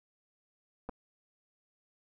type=clicks; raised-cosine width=1 ms; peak=-26 dBFS; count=2; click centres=0.89 / 0.894 s; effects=none